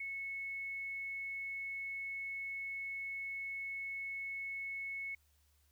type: tone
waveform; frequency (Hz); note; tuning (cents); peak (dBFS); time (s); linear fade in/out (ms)
sine; 2200; C#7; -14; -39; 0-5.15; 5
effects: added 73 Hz sine -70 dBFS peak until 5.71 s + white hiss -75 dBFS RMS until 5.71 s